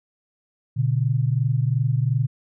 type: tone pair together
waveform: sine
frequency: 120.42 / 143.2 Hz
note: B2 / D3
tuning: -43 / -43 cents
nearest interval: minor third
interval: 300 cents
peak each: -20 / -22 dBFS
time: 0.76-2.27 s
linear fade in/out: 20 ms
effects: none